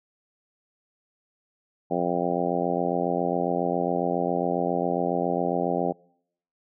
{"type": "harmonic tone", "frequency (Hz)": 87.31, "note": "F2", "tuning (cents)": 0, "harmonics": [2, 3, 4, 5, 6, 7, 8, 9], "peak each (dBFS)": [-31, -31, -31, -31, -31, -31, -31, -31], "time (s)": [1.9, 5.93], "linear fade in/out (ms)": 20, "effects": ["noise-tail reverb RT60 0.7 s tail -26 dB re dry"]}